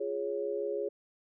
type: chord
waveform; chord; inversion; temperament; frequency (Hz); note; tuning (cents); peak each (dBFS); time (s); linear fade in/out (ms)
sine; Db major; first; equal; 349.2 / 415.3 / 554.4; F4 / Ab4 / Db5; 0 / 0 / 0; -39 / -33 / -36; 0-0.89; 10
effects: none